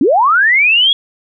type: linear sweep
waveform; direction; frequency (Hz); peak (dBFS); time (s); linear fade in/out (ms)
sine; up; 233.1 to 3371; -7; 0.01-0.93; 2
effects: none